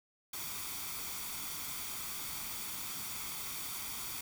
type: noise with comb filter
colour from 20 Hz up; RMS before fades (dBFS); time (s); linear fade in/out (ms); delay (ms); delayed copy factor
white; -41; 0.33-4.21; 5; 0.87; +0.55
effects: none